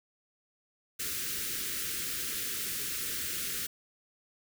white band-stop noise, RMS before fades -35 dBFS, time 0.99-3.67 s, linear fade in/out 10 ms, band 490 to 1300 Hz, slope 48 dB/octave, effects none

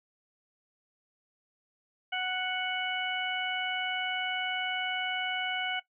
harmonic tone, 740 Hz, F#5, in tune, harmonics 1 / 2 / 3 / 4, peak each -35 / -35 / -35 / -35 dBFS, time 2.12-5.8 s, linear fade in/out 10 ms, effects noise-tail reverb RT60 0.1 s tail -17 dB re dry

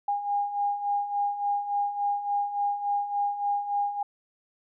sine beating tone pair, 811 / 814.5 Hz, G#5 / G#5, -41 / -34 cents, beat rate 3.5 Hz, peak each -32 / -26 dBFS, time 0.08-4.03 s, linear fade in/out 5 ms, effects none

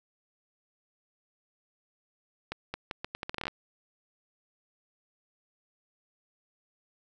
accelerating click train, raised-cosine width 0.3 ms, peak -18 dBFS, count 14, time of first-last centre 2.52-3.48 s, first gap 220 ms, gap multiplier 0.78, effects none

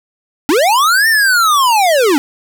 square linear two-way sweep, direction up then down, 263.8 to 1840 to 263.8 Hz, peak -9 dBFS, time 0.49-2.18 s, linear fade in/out 0 ms, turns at 1.08 s, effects none

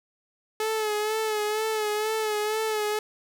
sawtooth tone with vibrato, 430 Hz, A4, 40 cents flat, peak -21 dBFS, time 0.6-2.99 s, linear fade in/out 2 ms, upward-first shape sine, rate 2.1 Hz, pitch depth 43 cents each way, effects none

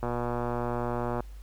click train, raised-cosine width 1 ms, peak -17 dBFS, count 142, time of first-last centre 0.03-1.205 s, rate 120 Hz, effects added 50 Hz sine -41 dBFS peak until 1.42 s + pink hiss -60 dBFS RMS until 1.42 s

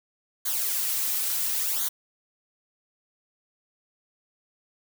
blue noise with flanger, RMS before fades -27 dBFS, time 0.45-1.89 s, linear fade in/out 10 ms, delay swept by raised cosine 0.38 to 4.38 ms, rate 0.72 Hz, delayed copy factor -0.85, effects none

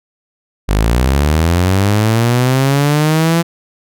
sawtooth linear sweep, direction up, 48.18 to 170.2 Hz, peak -6 dBFS, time 0.68-3.43 s, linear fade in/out 20 ms, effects none

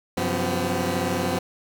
15% pulse tone cluster, 94.2 / 131.8 / 175.7 / 252.4 / 386.8 Hz, F#2 / C3 / F3 / B3 / G4, +32 / +13 / +11 / +38 / -23 cents, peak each -23 / -29 / -21 / -21 / -29 dBFS, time 0.17-1.39 s, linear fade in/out 5 ms, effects none

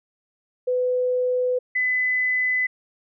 sine tone pair in turn, 501 / 2009 Hz, B4 / B6, +25 / +29 cents, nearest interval 2 octaves, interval 2404 cents, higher second, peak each -19 dBFS, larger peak neither, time 0.67-1.59 / 1.75-2.67 s, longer neither, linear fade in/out 10 ms, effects none

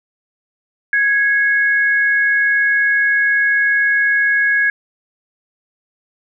sine tone pair together, 1661.2 / 2182 Hz, G#6 / C#7, 0 / -28 cents, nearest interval perfect fourth, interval 472 cents, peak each -12 / -21 dBFS, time 0.93-4.7 s, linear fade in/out 2 ms, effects none

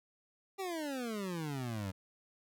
25% pulse exponential sweep, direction down, 397.5 to 92 Hz, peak -33 dBFS, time 0.58-1.92 s, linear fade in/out 20 ms, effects none

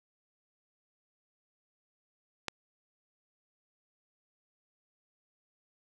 click, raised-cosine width 0.2 ms, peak -15 dBFS, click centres 2.483 s, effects none

